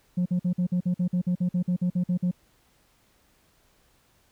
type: tone bursts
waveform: sine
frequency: 178.8 Hz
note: F3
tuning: 41 cents sharp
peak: -19 dBFS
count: 16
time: 0.17-2.313 s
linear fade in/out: 10 ms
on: 88 ms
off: 49 ms
effects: tanh soft clip ceiling -20 dBFS + pink hiss -64 dBFS RMS until 4.31 s